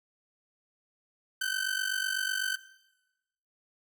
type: ring-modulated tone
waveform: sawtooth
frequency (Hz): 1534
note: G6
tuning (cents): -38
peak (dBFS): -23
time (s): 1.41-2.56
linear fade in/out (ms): 2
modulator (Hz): 24
effects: noise-tail reverb RT60 1.0 s tail -18 dB re dry